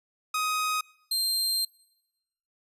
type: tone pair in turn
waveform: sawtooth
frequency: 1255 / 4169 Hz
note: D#6 / C8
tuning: +15 / -7 cents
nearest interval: octave + major sixth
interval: 2078 cents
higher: second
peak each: -22 dBFS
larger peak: neither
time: 0.34-0.81 / 1.11-1.65 s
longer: second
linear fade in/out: 5 ms
effects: noise-tail reverb RT60 1.0 s tail -25 dB re dry + resampled to 32000 Hz

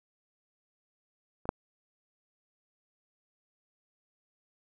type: clicks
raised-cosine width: 1 ms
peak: -29 / -11 dBFS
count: 2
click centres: 1.455 / 1.491 s
effects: none

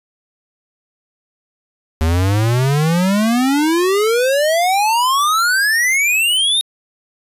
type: exponential sweep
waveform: square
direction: up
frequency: 77.78 to 3740 Hz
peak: -13 dBFS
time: 2.01-6.61 s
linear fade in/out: 0 ms
effects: resampled to 32000 Hz

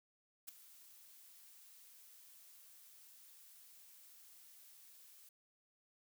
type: noise with ADSR envelope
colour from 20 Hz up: blue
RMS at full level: -45 dBFS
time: 0.47-5.29 s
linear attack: 19 ms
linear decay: 5 ms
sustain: -16 dB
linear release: 4 ms
effects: none

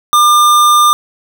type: tone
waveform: square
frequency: 1200 Hz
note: D6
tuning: 37 cents sharp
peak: -6 dBFS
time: 0.13-0.93 s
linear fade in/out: 0 ms
effects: none

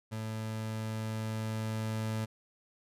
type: tone with level ramp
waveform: 30% pulse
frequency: 110 Hz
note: A2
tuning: in tune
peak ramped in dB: -33 to -29 dBFS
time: 0.11-2.26 s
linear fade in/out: 20 ms
effects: resampled to 32000 Hz

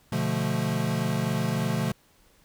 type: chord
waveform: square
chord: B half-diminished seventh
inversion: none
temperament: equal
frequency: 123.47 / 146.83 / 174.61 / 220 Hz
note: B2 / D3 / F3 / A3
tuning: 0 / 0 / 0 / 0 cents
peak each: -31 dBFS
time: 0.12-1.92 s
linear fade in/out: 5 ms
effects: pink hiss -61 dBFS RMS until 2.44 s

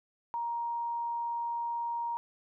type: tone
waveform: sine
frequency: 939 Hz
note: A#5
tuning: 12 cents sharp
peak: -31 dBFS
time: 0.34-2.17 s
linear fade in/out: 0 ms
effects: none

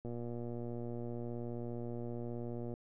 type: click train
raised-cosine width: 2 ms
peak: -30 dBFS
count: 321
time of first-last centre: 0.05-2.739 s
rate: 119 Hz
effects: none

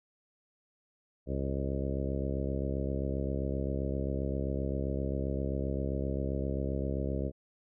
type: harmonic tone with a mistuned harmonic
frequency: 67.6 Hz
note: C#2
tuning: 43 cents flat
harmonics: 1 / 2 / 3 / 4 / 5 / 6 / 7 / 8 / 9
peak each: -34 / -37 / -39 / -40 / -41 / -42 / -42 / -43 / -44 dBFS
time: 1.26-7.32 s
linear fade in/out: 50 ms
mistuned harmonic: 9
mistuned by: +19 cents
effects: none

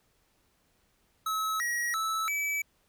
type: tone with pitch steps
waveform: square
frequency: 1292 / 1903 / 1309 / 2299 Hz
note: E6 / A#6 / E6 / D7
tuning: -35 / +35 / -13 / -37 cents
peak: -29 dBFS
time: 1.26-2.62 s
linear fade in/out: 5 ms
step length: 340 ms
effects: pink hiss -70 dBFS RMS until 2.88 s

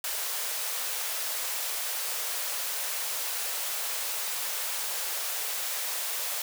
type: high-pass noise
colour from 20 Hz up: white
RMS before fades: -32 dBFS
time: 0.04-6.42 s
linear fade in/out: 2 ms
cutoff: 450 Hz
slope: 48 dB/octave
effects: none

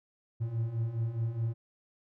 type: beating tone pair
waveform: triangle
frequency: 111.3 / 116.1 Hz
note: A2 / A#2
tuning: +20 / -7 cents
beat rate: 4.8 Hz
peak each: -34 / -29 dBFS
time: 0.4-1.54 s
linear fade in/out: 20 ms
effects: none

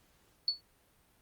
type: tone with exponential decay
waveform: sine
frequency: 4435 Hz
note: C#8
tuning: in tune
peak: -23 dBFS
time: 0.48-0.61 s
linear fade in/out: 1 ms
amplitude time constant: 27 ms
effects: pink hiss -68 dBFS RMS until 1.21 s + Opus 48 kbps

